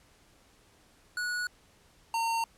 square tone pair in turn, 1463 / 913.7 Hz, F#6 / A#5, -20 / -35 cents, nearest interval minor sixth, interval 815 cents, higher first, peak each -31 / -28 dBFS, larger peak second, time 1.17-1.47 / 2.14-2.44 s, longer neither, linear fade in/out 2 ms, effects pink hiss -62 dBFS RMS until 2.57 s + low-pass 11000 Hz 12 dB/octave

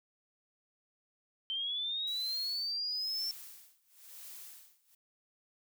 sine linear sweep, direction up, 3101 to 5430 Hz, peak -33 dBFS, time 1.5-3.31 s, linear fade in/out 0 ms
blue noise with tremolo, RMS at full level -48 dBFS, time 2.07-4.95 s, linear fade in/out 5 ms, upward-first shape sine, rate 1 Hz, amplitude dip 95%
effects none

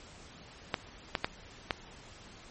clicks, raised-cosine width 0.3 ms, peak -12 dBFS, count 4, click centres 0.742 / 1.152 / 1.245 / 1.708 s, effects pink hiss -52 dBFS RMS until 2.5 s + MP3 32 kbps

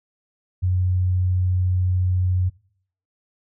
sine tone, 91.4 Hz, F#2, 21 cents flat, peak -17 dBFS, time 0.62-2.5 s, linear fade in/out 20 ms, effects noise-tail reverb RT60 0.6 s tail -22 dB re dry

